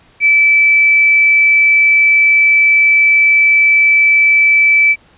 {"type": "tone with quantisation", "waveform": "sine", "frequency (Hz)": 2313, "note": "D7", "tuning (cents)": -27, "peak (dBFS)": -6, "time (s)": [0.2, 4.96], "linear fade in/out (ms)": 50, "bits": 6, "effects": ["pink hiss -48 dBFS RMS until 5.17 s", "resampled to 8000 Hz"]}